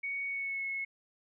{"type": "tone with pitch glide", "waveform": "sine", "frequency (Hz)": [2232, 2185], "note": ["C#7", "C#7"], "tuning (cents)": [11, -26], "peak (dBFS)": -33, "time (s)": [0.03, 0.85], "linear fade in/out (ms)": 10, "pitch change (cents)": -37, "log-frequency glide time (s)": [0.27, 0.65], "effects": []}